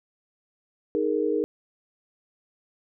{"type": "chord", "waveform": "sine", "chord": "D# suspended fourth", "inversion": "none", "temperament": "equal", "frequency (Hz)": [311.1, 415.3, 466.2], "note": ["D#4", "G#4", "A#4"], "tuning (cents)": [0, 0, 0], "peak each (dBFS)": [-27, -26, -26], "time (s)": [0.95, 1.44], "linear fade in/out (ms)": 0, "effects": []}